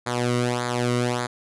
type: tone with flanger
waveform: sawtooth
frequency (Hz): 122.2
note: B2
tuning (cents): -18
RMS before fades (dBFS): -24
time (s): 0.06-1.27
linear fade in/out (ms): 10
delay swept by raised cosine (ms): 0.35 to 1.21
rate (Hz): 1.7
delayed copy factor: -0.8
effects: resampled to 24000 Hz